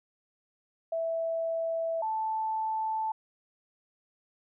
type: tone pair in turn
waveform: sine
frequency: 658 / 878.3 Hz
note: E5 / A5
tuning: -3 / -3 cents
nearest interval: perfect fourth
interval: 500 cents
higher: second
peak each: -28 dBFS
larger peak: neither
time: 0.92-2.02 / 2.02-3.12 s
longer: neither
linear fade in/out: 5 ms
effects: none